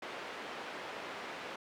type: band-pass noise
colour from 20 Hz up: pink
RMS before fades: -44 dBFS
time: 0.02-1.56 s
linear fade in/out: 5 ms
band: 400 to 2800 Hz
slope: 12 dB/octave
effects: none